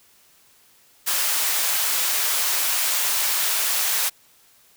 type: high-pass noise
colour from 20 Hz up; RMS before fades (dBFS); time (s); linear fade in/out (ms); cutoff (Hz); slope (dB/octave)
white; -22; 1.06-4.1; 20; 710; 12
effects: white hiss -56 dBFS RMS until 4.76 s